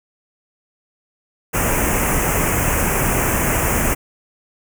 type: band-stop noise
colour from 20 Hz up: pink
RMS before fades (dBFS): -18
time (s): 1.53-3.95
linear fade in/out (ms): 20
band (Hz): 2700 to 6200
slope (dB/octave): 48
effects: none